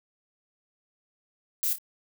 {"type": "noise with echo", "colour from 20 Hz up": "violet", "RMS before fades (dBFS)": -27, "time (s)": [1.63, 1.73], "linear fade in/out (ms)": 0, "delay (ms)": 27, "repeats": 2, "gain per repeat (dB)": -9, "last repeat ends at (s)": 1.784, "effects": []}